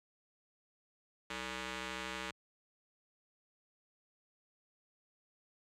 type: ring-modulated tone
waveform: 5% pulse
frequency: 255.3 Hz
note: C4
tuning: 42 cents flat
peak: -25 dBFS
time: 1.3-2.31 s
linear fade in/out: 5 ms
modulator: 699 Hz
effects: high-pass 80 Hz 12 dB/octave + low-pass 7000 Hz 12 dB/octave